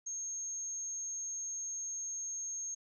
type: tone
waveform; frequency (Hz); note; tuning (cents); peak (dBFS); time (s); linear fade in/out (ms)
sine; 6470; G#8; -46; -37; 0.06-2.75; 10
effects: none